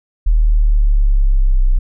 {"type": "linear sweep", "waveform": "sine", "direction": "down", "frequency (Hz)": [39.57, 30.97], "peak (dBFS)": -8, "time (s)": [0.26, 1.79], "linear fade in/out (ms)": 10, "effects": []}